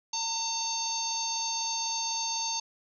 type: harmonic tone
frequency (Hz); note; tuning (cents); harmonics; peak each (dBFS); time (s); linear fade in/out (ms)
904; A5; +47; 1 / 3 / 4 / 5 / 6 / 7; -35 / -43 / -41 / -34 / -43 / -33; 0.13-2.6; 5
effects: none